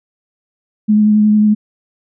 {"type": "tone with vibrato", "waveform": "sine", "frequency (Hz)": 211.7, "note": "G#3", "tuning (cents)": 33, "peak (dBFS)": -7, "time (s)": [0.88, 1.55], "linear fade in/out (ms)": 20, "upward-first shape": "triangle", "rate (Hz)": 11, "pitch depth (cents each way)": 19, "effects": []}